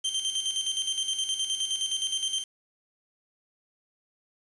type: tone with tremolo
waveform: sawtooth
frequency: 3136 Hz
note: G7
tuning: in tune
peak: -22 dBFS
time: 0.04-2.44 s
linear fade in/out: 10 ms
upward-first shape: square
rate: 9.6 Hz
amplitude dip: 55%
effects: resampled to 24000 Hz + 8-bit